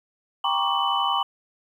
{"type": "tone cluster", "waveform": "sine", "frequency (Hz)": [792, 943, 1097, 1168, 2992], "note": ["G5", "A#5", "C#6", "D6", "F#7"], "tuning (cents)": [18, 20, -18, -10, 19], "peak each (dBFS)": -27, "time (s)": [0.44, 1.23], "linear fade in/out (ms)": 5, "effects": ["9-bit"]}